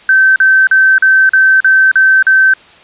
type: tone bursts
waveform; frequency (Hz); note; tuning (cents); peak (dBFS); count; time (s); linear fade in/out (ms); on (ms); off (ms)
sine; 1545; G6; -26; -4; 8; 0.09-2.537; 2; 270; 41
effects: white hiss -40 dBFS RMS until 2.83 s + resampled to 8000 Hz